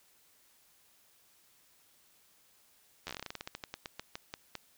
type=slowing click train; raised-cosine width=0.2 ms; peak=-22 dBFS; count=22; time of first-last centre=3.07-4.553 s; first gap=11 ms; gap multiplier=1.16; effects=white hiss -66 dBFS RMS until 4.77 s